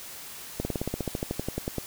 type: slowing click train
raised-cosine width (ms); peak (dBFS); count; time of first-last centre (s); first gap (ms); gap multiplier
2; -15; 17; 0.6-1.783; 50; 1.05
effects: white hiss -42 dBFS RMS until 1.86 s